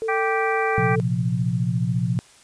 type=tone with pitch glide; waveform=sine; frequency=446.1 to 441.2 Hz; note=A4 to A4; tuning=+24 to +5 cents; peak=-23 dBFS; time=0.02-1 s; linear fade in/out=0 ms; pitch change=-19 cents; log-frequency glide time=0.57-0.82 s
type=harmonic tone; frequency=391.1 Hz; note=G4; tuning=4 cents flat; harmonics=2 / 3 / 4 / 5 / 6; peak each=-25 / -27 / -28 / -29 / -30 dBFS; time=0.08-0.96 s; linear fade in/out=10 ms
type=chord; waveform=sine; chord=Bb suspended second; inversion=none; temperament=equal; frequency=116.54 / 130.81 / 174.61 Hz; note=Bb2 / C3 / F3; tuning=0 / 0 / 0 cents; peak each=-24 dBFS; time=0.78-2.19 s; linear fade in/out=0 ms
effects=white hiss -51 dBFS RMS until 2.43 s + resampled to 22050 Hz